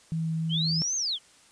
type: tone with vibrato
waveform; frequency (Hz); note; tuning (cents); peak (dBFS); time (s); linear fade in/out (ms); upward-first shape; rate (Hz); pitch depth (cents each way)
sine; 161.7; E3; -33; -26; 0.12-0.82; 0; triangle; 3.4; 8
type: linear two-way sweep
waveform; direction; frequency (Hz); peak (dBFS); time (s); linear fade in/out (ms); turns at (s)
sine; up then down; 2910 to 6480 to 2910; -26; 0.49-1.19; 50; 0.96
effects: white hiss -57 dBFS RMS until 1.51 s + resampled to 22050 Hz